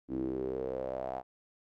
sawtooth tone with band-pass filter sweep, 64.9 Hz, C2, 13 cents flat, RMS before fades -36 dBFS, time 0.08-1.23 s, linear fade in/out 50 ms, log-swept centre 290 to 750 Hz, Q 6.6, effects none

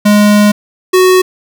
square tone pair in turn, 207.7 / 370.1 Hz, G#3 / F#4, 0 / 0 cents, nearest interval minor seventh, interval 1000 cents, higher second, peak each -5 dBFS, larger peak neither, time 0.05-0.52 / 0.93-1.22 s, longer first, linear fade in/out 10 ms, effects none

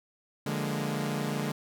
sawtooth chord, Bb dominant seventh, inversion first, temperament equal, 146.83 / 174.61 / 207.7 / 233.1 Hz, D3 / F3 / Ab3 / Bb3, 0 / 0 / 0 / 0 cents, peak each -29 / -35 / -30 / -33 dBFS, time 0.46-1.52 s, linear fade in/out 5 ms, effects none

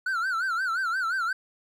triangle tone with vibrato, 1439 Hz, F#6, 49 cents flat, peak -23 dBFS, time 0.06-1.33 s, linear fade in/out 5 ms, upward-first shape sine, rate 5.7 Hz, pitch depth 150 cents each way, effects none

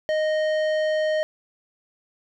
sine tone with tanh clipping, 620 Hz, D#5, 6 cents flat, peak -22 dBFS, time 0.09-1.23 s, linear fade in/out 0 ms, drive 13 dB, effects none

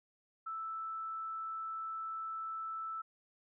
sine tone, 1318.5 Hz, E6, in tune, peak -38 dBFS, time 0.46-3.02 s, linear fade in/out 10 ms, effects none

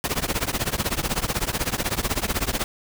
pink noise with tremolo, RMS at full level -21 dBFS, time 0.04-2.64 s, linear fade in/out 0 ms, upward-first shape triangle, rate 16 Hz, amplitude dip 100%, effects none

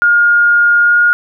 sine tone with pitch glide, 1421 to 1429.2 Hz, F6 to F6, +30 to +40 cents, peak -6 dBFS, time 0.02-1.13 s, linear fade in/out 0 ms, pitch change +10 cents, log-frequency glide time 0.81-0.97 s, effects none

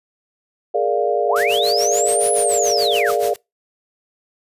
sine chord, Bb dominant seventh, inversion third, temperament equal, 415.3 / 466.2 / 587.3 / 698.5 Hz, Ab4 / Bb4 / D5 / F5, 0 / 0 / 0 / 0 cents, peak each -21 dBFS, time 0.74-3.34 s, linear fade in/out 10 ms
sine linear two-way sweep, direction up then down, 510 to 10290 to 1154 Hz, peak -19 dBFS, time 1.28-3.11 s, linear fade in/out 5 ms, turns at 2.32 s
white noise with tremolo, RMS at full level -28 dBFS, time 1.36-3.36 s, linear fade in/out 0 ms, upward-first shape sine, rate 7 Hz, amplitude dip 90%
effects noise-tail reverb RT60 0.2 s tail -24 dB re dry + resampled to 32000 Hz

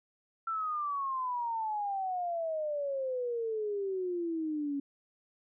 sine exponential sweep, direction down, 1348 to 277.2 Hz, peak -31 dBFS, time 0.47-4.8 s, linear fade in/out 5 ms, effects none

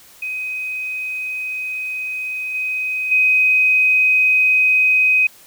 sine tone with level steps, 2516 Hz, D#7, 19 cents sharp, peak -22 / -19 / -11 dBFS, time 0.22-5.27 s, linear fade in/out 5 ms, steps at 2.54 / 3.11 s, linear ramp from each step 10 ms, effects white hiss -46 dBFS RMS until 5.46 s

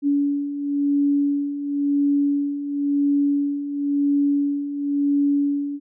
sine beating tone pair, 284.1 / 285.06 Hz, C#4 / C#4, +43 / +49 cents, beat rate 0.96 Hz, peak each -25 / -19 dBFS, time 0.02-5.8 s, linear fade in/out 50 ms, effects none

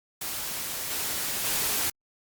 white noise with level steps, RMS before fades -33 / -30 / -27 dBFS, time 0.21-1.9 s, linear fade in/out 5 ms, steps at 0.9 / 1.44 s, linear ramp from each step 10 ms, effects Opus 48 kbps

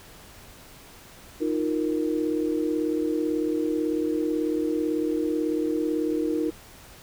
sine chord, Eb suspended second, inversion none, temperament equal, 311.1 / 349.2 / 466.2 Hz, Eb4 / F4 / Bb4, 0 / 0 / 0 cents, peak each -25 / -29 / -29 dBFS, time 1.4-6.51 s, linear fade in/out 20 ms, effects pink hiss -48 dBFS RMS until 7.02 s

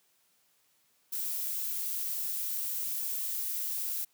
violet noise, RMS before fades -34 dBFS, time 1.12-4.05 s, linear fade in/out 10 ms, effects white hiss -70 dBFS RMS until 4.13 s + high-pass 100 Hz 12 dB/octave

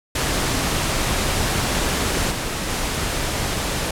pink noise with level steps, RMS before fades -21 / -25 / -23 dBFS, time 0.15-3.91 s, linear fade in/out 5 ms, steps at 2.3 / 2.68 s, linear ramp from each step 20 ms, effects low-pass 11000 Hz 12 dB/octave

